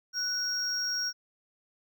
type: tone pair together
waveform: triangle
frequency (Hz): 1480 / 5588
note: F#6 / F8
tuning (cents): 0 / 0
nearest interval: octave + major seventh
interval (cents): 2300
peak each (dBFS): -35 / -28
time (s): 0.13-1.13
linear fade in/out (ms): 50
effects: none